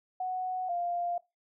sine tone pair in turn, 740 / 698.5 Hz, F#5 / F5, 0 / 0 cents, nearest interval minor second, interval 100 cents, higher first, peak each -30 / -29 dBFS, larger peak second, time 0.2-0.69 / 0.69-1.18 s, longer neither, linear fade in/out 5 ms, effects noise-tail reverb RT60 0.2 s tail -19 dB re dry

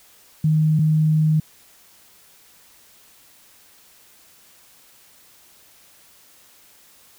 sine tone pair in turn, 155.56 / 155.56 Hz, D#3 / D#3, 0 / 0 cents, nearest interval unison, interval 0 cents, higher neither, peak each -14 dBFS, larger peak neither, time 0.44-0.79 / 0.79-1.4 s, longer second, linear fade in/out 5 ms, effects white hiss -52 dBFS RMS until 7.18 s

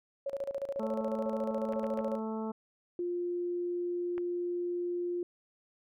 sine tone with tremolo, 554 Hz, C#5, 1 cent flat, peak -31 dBFS, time 0.26-2.19 s, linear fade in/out 5 ms, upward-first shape square, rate 14 Hz, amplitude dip 80%
harmonic tone, 220 Hz, A3, in tune, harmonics 1 / 2 / 3 / 4 / 5 / 6, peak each -35 / -39 / -46 / -43 / -50 / -50 dBFS, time 0.79-2.52 s, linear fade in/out 10 ms
clicks, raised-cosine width 0.5 ms, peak -29 dBFS, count 4, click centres 1.734 / 1.842 / 1.99 / 4.18 s
sine tone, 351.4 Hz, F4, 11 cents sharp, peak -31 dBFS, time 2.99-5.23 s, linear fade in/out 2 ms
effects none

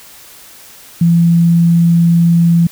sine tone, 169.3 Hz, E3, 46 cents sharp, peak -6 dBFS, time 1.01-2.67 s, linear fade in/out 5 ms, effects white hiss -38 dBFS RMS until 2.71 s

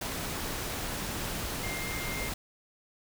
sine tone in noise, 2111 Hz, C7, 15 cents sharp, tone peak -38 dBFS, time 1.63-2.29 s, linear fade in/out 5 ms, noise pink, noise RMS -35 dBFS, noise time 0.01-2.34 s, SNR -6 dB, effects none

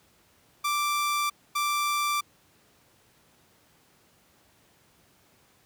sawtooth tone pair in turn, 1174.7 / 1174.7 Hz, D6 / D6, 0 / 0 cents, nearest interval unison, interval 0 cents, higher neither, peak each -21 dBFS, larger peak neither, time 0.64-1.3 / 1.55-2.21 s, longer neither, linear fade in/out 10 ms, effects pink hiss -62 dBFS RMS until 5.65 s + high-pass 80 Hz 12 dB/octave

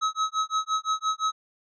square tone with tremolo, 1282 Hz, E6, 49 cents flat, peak -22 dBFS, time 0.01-1.32 s, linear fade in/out 20 ms, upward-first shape sine, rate 5.8 Hz, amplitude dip 100%, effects resampled to 16000 Hz

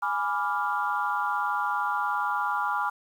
sine chord, G# diminished seventh, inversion none, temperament equal, 830.6 / 987.8 / 1174.7 / 1396.9 Hz, G#5 / B5 / D6 / F6, 0 / 0 / 0 / 0 cents, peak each -30 dBFS, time 0.02-2.9 s, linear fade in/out 10 ms, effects tanh soft clip ceiling -14 dBFS + 9-bit

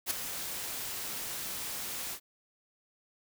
white noise with ADSR envelope, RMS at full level -29 dBFS, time 0.06-2.2 s, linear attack 48 ms, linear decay 6 ms, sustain -9 dB, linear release 77 ms, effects none

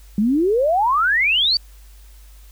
sine exponential sweep, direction up, 196.6 to 4699 Hz, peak -14 dBFS, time 0.18-1.57 s, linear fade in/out 2 ms, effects added 50 Hz sine -41 dBFS peak until 2.51 s + white hiss -53 dBFS RMS until 2.51 s

